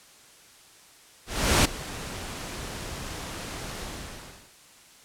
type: noise with ADSR envelope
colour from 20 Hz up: pink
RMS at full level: -18 dBFS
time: 1.26-4.52 s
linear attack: 390 ms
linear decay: 8 ms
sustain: -18 dB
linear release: 700 ms
effects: white hiss -53 dBFS RMS until 5.04 s + low-pass 10000 Hz 12 dB/octave